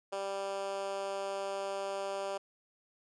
10% pulse tone with high-pass filter, 196.5 Hz, G3, 4 cents sharp, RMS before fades -37 dBFS, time 0.12-2.38 s, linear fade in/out 10 ms, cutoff 500 Hz, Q 3.2, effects resampled to 22050 Hz

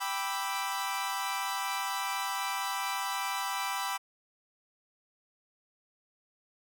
sawtooth chord, E minor seventh, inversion first, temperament equal, 784 / 987.8 / 1174.7 / 1318.5 Hz, G5 / B5 / D6 / E6, 0 / 0 / 0 / 0 cents, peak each -33 / -31 / -35 / -36 dBFS, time 0-3.98 s, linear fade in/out 20 ms, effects none

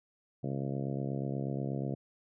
harmonic tone, 68.3 Hz, C#2, 25 cents flat, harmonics 2 / 3 / 4 / 5 / 6 / 7 / 8 / 9 / 10, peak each -35 / -39 / -41 / -43 / -45 / -46 / -47 / -48 / -49 dBFS, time 0.43-1.95 s, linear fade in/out 10 ms, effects none

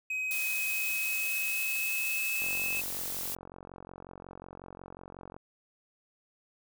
triangle tone with pitch glide, 2527 to 2594 Hz, D#7 to E7, +26 to -28 cents, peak -29 dBFS, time 0.1-2.81 s, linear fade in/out 5 ms, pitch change +46 cents, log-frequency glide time 0.26-2.27 s
blue noise, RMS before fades -36 dBFS, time 0.31-3.35 s, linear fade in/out 0 ms
click train, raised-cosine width 1 ms, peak -31 dBFS, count 135, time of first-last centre 2.42-5.365 s, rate 45.5 Hz
effects none

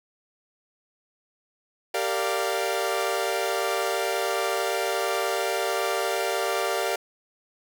sawtooth chord, G minor seventh, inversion none, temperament equal with one note detuned, 392 / 461.1 / 587.3 / 698.5 Hz, G4 / Bb4 / D5 / F5, 0 / -19 / 0 / 0 cents, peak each -26 dBFS, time 1.94-6.96 s, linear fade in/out 5 ms, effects none

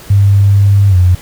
sine tone with pitch glide, 99.9 to 90.03 Hz, G2 to F#2, +33 to -47 cents, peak -4 dBFS, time 0.1-1.15 s, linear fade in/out 5 ms, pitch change -180 cents, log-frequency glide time 0.89-0.96 s, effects pink hiss -34 dBFS RMS until 1.21 s

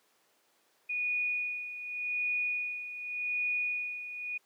sine tone with tremolo, 2462 Hz, D#7, 19 cents flat, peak -28 dBFS, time 0.89-4.38 s, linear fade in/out 10 ms, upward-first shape sine, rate 0.86 Hz, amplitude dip 70%, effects pink hiss -69 dBFS RMS until 4.45 s + high-pass 400 Hz 12 dB/octave

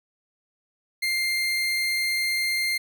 30% pulse tone, 2105 Hz, C7, 10 cents sharp, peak -20 dBFS, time 1.02-2.78 s, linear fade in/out 10 ms, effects none

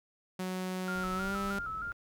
sawtooth tone with pitch glide, 185 to 198.28 Hz, F#3 to G3, 0 to +20 cents, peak -30 dBFS, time 0.39-1.59 s, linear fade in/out 5 ms, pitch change +120 cents, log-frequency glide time 1.13-1.35 s
sine tone with vibrato, 1352 Hz, E6, 43 cents sharp, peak -35 dBFS, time 0.88-1.92 s, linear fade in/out 0 ms, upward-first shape square, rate 3.2 Hz, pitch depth 62 cents each way
brown noise, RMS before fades -48 dBFS, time 0.95-1.93 s, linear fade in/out 5 ms
effects none

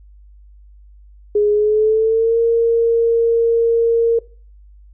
sine tone with pitch glide, 416.4 to 462 Hz, G#4 to A#4, +5 to -16 cents, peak -11 dBFS, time 1.35-4.19 s, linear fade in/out 5 ms, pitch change +179 cents, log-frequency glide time 1.52-2.39 s, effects noise-tail reverb RT60 0.4 s tail -21 dB re dry + added 50 Hz sine -41 dBFS peak until 4.93 s

